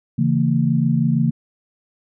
sine chord, A# diminished, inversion first, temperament equal with one note detuned, 138.59 / 164.81 / 227.6 Hz, C#3 / E3 / A#3, 0 / 0 / -41 cents, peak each -19 dBFS, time 0.18-1.31 s, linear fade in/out 10 ms, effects none

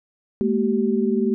sine tone cluster, 211.4 / 232.1 / 384 Hz, G#3 / A#3 / G4, +31 / -7 / -36 cents, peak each -22 dBFS, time 0.41-1.34 s, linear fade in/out 0 ms, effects none

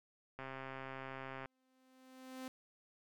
click train, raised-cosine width 0.5 ms, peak -31 dBFS, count 143, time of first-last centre 0.39-1.458 s, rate 133 Hz
sawtooth tone with exponential growth, 259.4 Hz, C4, 15 cents flat, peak -39 dBFS, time 1.46-2.48 s, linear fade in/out 1 ms, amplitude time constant 220 ms
effects none

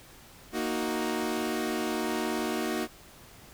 sawtooth chord, D# minor, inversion second, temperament equal, 233.1 / 311.1 / 370 Hz, A#3 / D#4 / F#4, 0 / 0 / 0 cents, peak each -29 dBFS, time 0.52-2.88 s, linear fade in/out 50 ms, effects pink hiss -52 dBFS RMS until 3.53 s

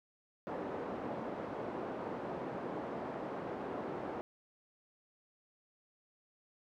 pink band-pass noise, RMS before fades -41 dBFS, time 0.47-4.21 s, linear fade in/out 0 ms, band 270 to 820 Hz, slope 12 dB/octave, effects none

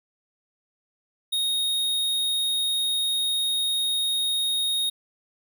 square tone, 3729 Hz, A#7, in tune, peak -23 dBFS, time 1.32-4.9 s, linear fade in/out 10 ms, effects none

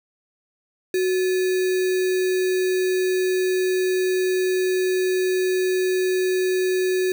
sine tone with sample-and-hold, 369.8 Hz, F#4, 1 cent flat, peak -18 dBFS, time 0.94-7.12 s, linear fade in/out 2 ms, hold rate 2100 Hz, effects none

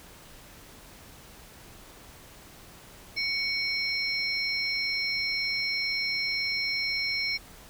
sine tone cluster, 2231 / 4177 / 5400 Hz, C#7 / C8 / E8, +11 / -4 / +41 cents, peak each -29 / -35 / -31 dBFS, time 3.16-7.38 s, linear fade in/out 20 ms, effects pink hiss -50 dBFS RMS until 7.69 s

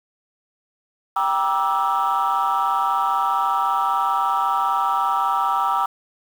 sine chord, E half-diminished seventh, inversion first, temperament equal with one note detuned, 784 / 953 / 1174.7 / 1318.5 Hz, G5 / Bb5 / D6 / E6, 0 / +38 / 0 / 0 cents, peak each -22 dBFS, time 1.16-5.86 s, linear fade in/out 5 ms, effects tanh soft clip ceiling -12 dBFS + 7-bit

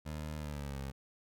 20% pulse tone with pitch glide, 76.5 to 67.76 Hz, D#2 to C#2, -29 to -39 cents, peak -34 dBFS, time 0.05-0.92 s, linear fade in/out 20 ms, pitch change -210 cents, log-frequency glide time 0.37-0.8 s, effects none

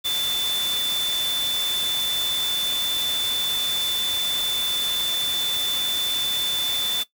sine tone in noise, 3520 Hz, A7, in tune, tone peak -21 dBFS, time 0.04-7.04 s, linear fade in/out 20 ms, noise white, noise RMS -30 dBFS, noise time 0.04-7.04 s, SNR +6 dB, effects noise-tail reverb RT60 0.1 s tail -17 dB re dry

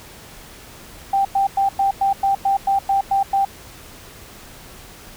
sine tone bursts, 787 Hz, G5, 7 cents sharp, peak -14 dBFS, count 11, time 1.13-3.45 s, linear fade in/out 5 ms, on 120 ms, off 100 ms, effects pink hiss -41 dBFS RMS until 5.16 s

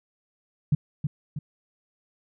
sine tone with echo, 147.1 Hz, D3, 3 cents sharp, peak -16 dBFS, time 0.72-0.75 s, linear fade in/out 5 ms, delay 320 ms, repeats 2, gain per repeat -6 dB, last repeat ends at 1.39 s, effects none

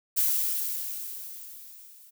violet noise with level ramp, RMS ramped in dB -23 to -53 dBFS, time 0.16-2.11 s, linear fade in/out 20 ms, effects none

